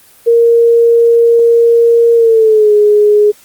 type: tone with pitch glide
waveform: sine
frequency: 466.2 to 417.7 Hz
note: A#4 to G#4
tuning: 0 to +10 cents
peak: -4 dBFS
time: 0.26-3.32 s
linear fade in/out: 20 ms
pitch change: -190 cents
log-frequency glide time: 2.15-2.73 s
effects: white hiss -43 dBFS RMS until 3.44 s + Opus 24 kbps